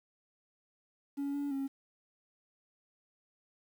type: tone with pitch steps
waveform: triangle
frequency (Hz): 281.1 / 285 / 272.6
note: C#4 / C#4 / C#4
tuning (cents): +24 / +48 / -29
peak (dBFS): -30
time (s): 1.17-1.68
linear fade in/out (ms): 20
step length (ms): 170
effects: tanh soft clip ceiling -27 dBFS + 10-bit